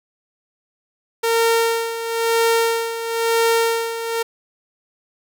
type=tone with tremolo; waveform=sawtooth; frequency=458.6 Hz; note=A#4; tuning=28 cents flat; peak=-10 dBFS; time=1.23-4.23 s; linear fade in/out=10 ms; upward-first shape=sine; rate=1 Hz; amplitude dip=70%; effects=none